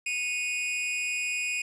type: tone with amplitude modulation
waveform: 45% pulse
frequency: 2489 Hz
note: D#7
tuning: in tune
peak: -24 dBFS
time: 0.06-1.62 s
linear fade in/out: 5 ms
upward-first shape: sine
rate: 295 Hz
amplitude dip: 80%
effects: resampled to 22050 Hz + 10-bit